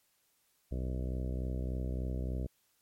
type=harmonic tone; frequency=63.4 Hz; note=B1; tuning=46 cents sharp; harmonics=1 / 2 / 3 / 4 / 5 / 6 / 7 / 8 / 9 / 10; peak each=-34 / -40 / -44 / -46 / -48 / -50 / -51 / -52 / -53 / -54 dBFS; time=0.71-2.47 s; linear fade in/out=10 ms; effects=white hiss -73 dBFS RMS until 2.81 s + MP3 64 kbps

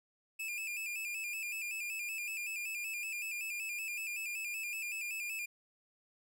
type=tone with vibrato; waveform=45% pulse; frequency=2508 Hz; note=D#7; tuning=13 cents sharp; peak=-37 dBFS; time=0.39-5.46 s; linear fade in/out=10 ms; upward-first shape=square; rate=5.3 Hz; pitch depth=69 cents each way; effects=none

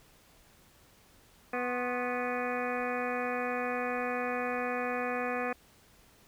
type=harmonic tone with a mistuned harmonic; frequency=246.9 Hz; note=B3; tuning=in tune; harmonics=1 / 2 / 3 / 4 / 5 / 6 / 7 / 8 / 9 / 10; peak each=-38 / -35 / -37 / -43 / -40 / -45 / -40 / -45 / -46 / -42 dBFS; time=1.53-5.53 s; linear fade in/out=5 ms; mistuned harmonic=4; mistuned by=+140 cents; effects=pink hiss -61 dBFS RMS until 6.27 s

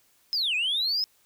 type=linear two-way sweep; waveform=sine; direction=down then up; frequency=5200 to 2418 to 5200 Hz; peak=-22 dBFS; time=0.33-1.04 s; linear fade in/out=0 ms; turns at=0.55 s; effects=tanh soft clip ceiling -21 dBFS + white hiss -64 dBFS RMS until 1.25 s

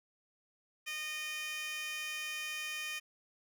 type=tone with high-pass filter; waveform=15% pulse; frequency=614 Hz; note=D#5; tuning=23 cents flat; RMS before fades=-40 dBFS; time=0.86-3 s; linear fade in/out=20 ms; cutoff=2500 Hz; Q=1.9; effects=none

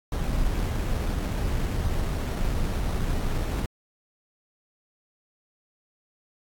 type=noise with sample-and-hold; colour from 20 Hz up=brown; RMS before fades=-26 dBFS; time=0.12-3.66 s; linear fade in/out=2 ms; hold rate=4900 Hz; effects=AAC 64 kbps

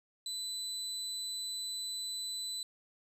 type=tone; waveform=30% pulse; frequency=4000 Hz; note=B7; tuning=21 cents sharp; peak=-34 dBFS; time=0.26-2.63 s; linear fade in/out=2 ms; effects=resampled to 32000 Hz

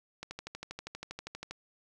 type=click train; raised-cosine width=0.2 ms; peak=-23 dBFS; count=17; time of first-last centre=0.23-1.51 s; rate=12.5 Hz; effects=none

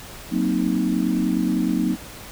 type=chord; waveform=sine; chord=C half-diminished seventh; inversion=second; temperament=equal with one note detuned; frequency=185 / 231.7 / 261.6 / 311.1 Hz; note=Gb3 / Bb3 / C4 / Eb4; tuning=0 / -10 / 0 / 0 cents; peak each=-24 dBFS; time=0.3-1.97 s; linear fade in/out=50 ms; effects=pink hiss -39 dBFS RMS until 2.31 s

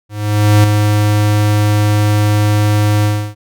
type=tone with ADSR envelope; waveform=square; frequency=104.8 Hz; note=G#2; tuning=16 cents sharp; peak=-5 dBFS; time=0.09-3.35 s; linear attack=550 ms; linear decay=4 ms; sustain=-5 dB; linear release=310 ms; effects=none

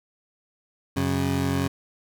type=tone pair together; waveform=20% pulse; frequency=91.2 / 136.65 Hz; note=F#2 / C#3; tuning=-24 / -24 cents; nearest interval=perfect fifth; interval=700 cents; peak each=-21 dBFS; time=0.96-1.68 s; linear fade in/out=10 ms; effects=none

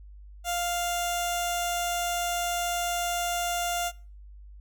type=tone with notch filter; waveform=15% pulse; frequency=698.5 Hz; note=F5; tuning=in tune; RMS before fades=-29 dBFS; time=0.44-3.92 s; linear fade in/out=50 ms; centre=1800 Hz; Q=0.89; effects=noise-tail reverb RT60 0.4 s tail -23 dB re dry + added 50 Hz sine -44 dBFS peak until 4.6 s

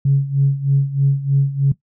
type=tone with tremolo; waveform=sine; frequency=138.59 Hz; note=C#3; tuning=in tune; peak=-9 dBFS; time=0.05-1.72 s; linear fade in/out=5 ms; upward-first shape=sine; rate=3.2 Hz; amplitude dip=80%; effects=noise-tail reverb RT60 0.1 s tail -17 dB re dry + tanh soft clip ceiling -5 dBFS

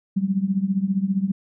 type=tone with tremolo; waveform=sine; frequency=193.6 Hz; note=G3; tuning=21 cents flat; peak=-15 dBFS; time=0.16-1.32 s; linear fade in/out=10 ms; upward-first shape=triangle; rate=15 Hz; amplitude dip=90%; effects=none

